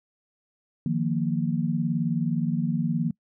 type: chord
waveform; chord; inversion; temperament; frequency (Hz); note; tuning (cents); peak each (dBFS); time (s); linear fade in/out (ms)
sine; Eb suspended second; none; equal; 155.56 / 174.61 / 233.1; Eb3 / F3 / Bb3; 0 / 0 / 0; -27; 0.86-3.11; 2
effects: noise-tail reverb RT60 0.1 s tail -26 dB re dry